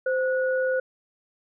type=tone pair together; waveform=sine; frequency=518.5 / 1462 Hz; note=C5 / F#6; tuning=-16 / -21 cents; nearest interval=octave + tritone; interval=1795 cents; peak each=-22 / -29 dBFS; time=0.06-0.8 s; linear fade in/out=5 ms; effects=none